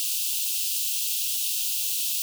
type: high-pass noise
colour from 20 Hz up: white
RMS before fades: -27 dBFS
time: 0-2.22 s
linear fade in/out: 0 ms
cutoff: 2600 Hz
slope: 96 dB/octave
effects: none